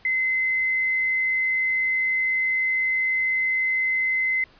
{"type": "tone", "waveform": "sine", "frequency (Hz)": 2054, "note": "C7", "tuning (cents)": -33, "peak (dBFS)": -20, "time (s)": [0.05, 4.44], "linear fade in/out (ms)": 2, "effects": ["pink hiss -54 dBFS RMS until 4.59 s", "resampled to 11025 Hz"]}